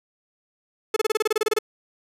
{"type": "tone bursts", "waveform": "45% pulse", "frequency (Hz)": 433, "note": "A4", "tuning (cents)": -28, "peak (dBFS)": -18, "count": 13, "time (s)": [0.94, 1.588], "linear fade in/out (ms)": 5, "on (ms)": 24, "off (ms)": 28, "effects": ["resampled to 32000 Hz"]}